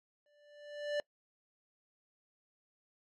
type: tone with exponential growth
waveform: square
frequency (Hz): 587.3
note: D5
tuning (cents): 0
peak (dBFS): -31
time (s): 0.26-1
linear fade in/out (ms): 1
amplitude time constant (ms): 160
effects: noise-tail reverb RT60 0.1 s tail -24 dB re dry + low-pass 4000 Hz 12 dB/octave